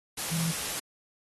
sine tone in noise, 164.81 Hz, E3, in tune, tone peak -28 dBFS, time 0.31-0.52 s, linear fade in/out 10 ms, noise white, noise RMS -33 dBFS, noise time 0.17-0.8 s, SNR +2 dB, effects AAC 32 kbps

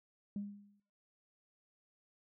sine tone with exponential decay, 203.2 Hz, G#3, 38 cents flat, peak -34 dBFS, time 0.36-0.8 s, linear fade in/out 2 ms, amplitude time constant 94 ms, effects noise-tail reverb RT60 0.6 s tail -22 dB re dry + tanh soft clip ceiling -32 dBFS

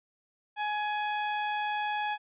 sawtooth tone, 839 Hz, G#5, 17 cents sharp, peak -25 dBFS, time 0.56-2.18 s, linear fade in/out 50 ms, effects resampled to 8000 Hz

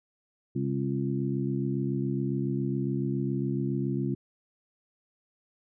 harmonic tone with a mistuned harmonic, 67.2 Hz, C2, 47 cents sharp, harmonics 2 / 3 / 4 / 5, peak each -30 / -32 / -33 / -34 dBFS, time 0.55-4.15 s, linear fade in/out 10 ms, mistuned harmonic 5, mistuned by +55 cents, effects none

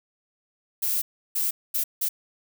violet noise bursts at uneven times, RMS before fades -25 dBFS, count 4, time 0.82-1.02 / 1.35-1.51 / 1.74-1.84 / 2.01-2.09 s, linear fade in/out 10 ms, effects none

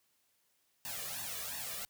white noise with flanger, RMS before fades -41 dBFS, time 0.85-1.85 s, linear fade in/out 0 ms, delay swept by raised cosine 1.1 to 1.74 ms, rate 2.8 Hz, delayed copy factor +0.85, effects white hiss -75 dBFS RMS until 1.89 s + high-pass 60 Hz 12 dB/octave

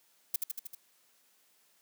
violet noise with echo, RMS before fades -29 dBFS, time 0.34-0.36 s, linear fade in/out 5 ms, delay 78 ms, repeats 5, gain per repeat -3 dB, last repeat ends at 0.75 s, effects white hiss -68 dBFS RMS until 1.81 s + high-pass 200 Hz 12 dB/octave

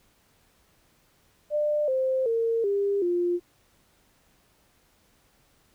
sine tone with pitch steps, 597 / 522.7 / 457.7 / 400.8 / 350.9 Hz, D5 / C5 / A#4 / G4 / F4, +28 / -2 / -32 / +38 / +8 cents, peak -22 dBFS, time 1.5-3.4 s, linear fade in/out 50 ms, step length 380 ms, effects pink hiss -64 dBFS RMS until 5.74 s

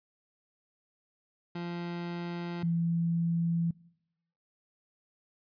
30% pulse / sine tone pair in turn, 173 / 168.27 Hz, F3 / E3, -16 / +36 cents, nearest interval unison, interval 48 cents, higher first, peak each -32 / -26 dBFS, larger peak second, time 1.55-2.63 / 2.63-3.71 s, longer neither, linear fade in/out 5 ms, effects noise-tail reverb RT60 0.8 s tail -23 dB re dry + resampled to 11025 Hz

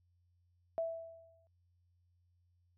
sine tone with exponential decay, 659.3 Hz, E5, in tune, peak -31 dBFS, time 0.78-1.47 s, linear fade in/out 0 ms, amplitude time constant 150 ms, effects added 88 Hz sine -70 dBFS peak until 2.77 s

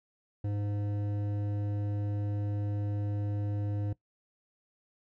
sine tone with hard clipping, 102.6 Hz, G#2, 21 cents flat, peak -32 dBFS, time 0.44-3.93 s, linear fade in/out 5 ms, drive 11 dB, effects noise-tail reverb RT60 0.1 s tail -19 dB re dry

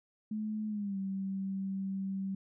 sine tone with pitch glide, 214.5 to 193.32 Hz, A3 to G3, -44 to -24 cents, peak -33 dBFS, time 0.31-2.35 s, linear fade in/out 5 ms, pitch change -180 cents, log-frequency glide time 0.68-0.98 s, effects none

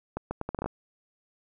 accelerating click train, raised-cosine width 1 ms, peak -17 dBFS, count 9, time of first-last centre 0.17-0.66 s, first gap 140 ms, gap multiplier 0.74, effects none

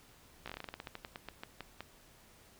slowing click train, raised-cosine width 0.3 ms, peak -26 dBFS, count 19, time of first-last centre 0.46-1.806 s, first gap 16 ms, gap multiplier 1.16, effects pink hiss -61 dBFS RMS until 2.59 s

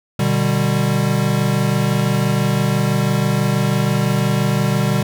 square chord, G major, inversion first, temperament equal with one note detuned, 123.47 / 149.49 / 196 Hz, B2 / D3 / G3, 0 / +31 / 0 cents, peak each -20 dBFS, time 0.19-5.03 s, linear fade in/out 5 ms, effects none

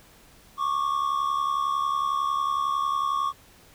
triangle tone pair together, 1103.7 / 1174.7 Hz, C#6 / D6, -8 / 0 cents, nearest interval minor second, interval 108 cents, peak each -23 / -26 dBFS, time 0.57-3.33 s, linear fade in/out 50 ms, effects pink hiss -54 dBFS RMS until 3.74 s

